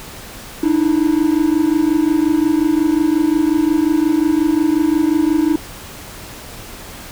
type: tone pair together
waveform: triangle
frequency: 298.4 / 324 Hz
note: D4 / E4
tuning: +28 / -30 cents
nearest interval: minor second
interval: 142 cents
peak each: -13 dBFS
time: 0.63-5.56 s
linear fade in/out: 5 ms
effects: pink hiss -34 dBFS RMS until 7.11 s